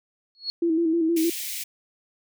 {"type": "tone with exponential growth", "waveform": "sine", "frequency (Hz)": 4338, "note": "C#8", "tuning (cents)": -38, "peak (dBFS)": -22, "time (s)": [0.35, 0.5], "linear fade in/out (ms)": 0, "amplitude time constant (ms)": 32}
{"type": "tone with vibrato", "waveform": "sine", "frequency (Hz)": 329.8, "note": "E4", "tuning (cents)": 1, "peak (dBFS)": -19, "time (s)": [0.62, 1.3], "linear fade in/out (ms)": 5, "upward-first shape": "square", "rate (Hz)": 6.4, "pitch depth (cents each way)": 46}
{"type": "high-pass noise", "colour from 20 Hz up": "white", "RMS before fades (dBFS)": -32, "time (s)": [1.16, 1.64], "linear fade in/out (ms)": 10, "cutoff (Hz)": 2000, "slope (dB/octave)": 48}
{"effects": []}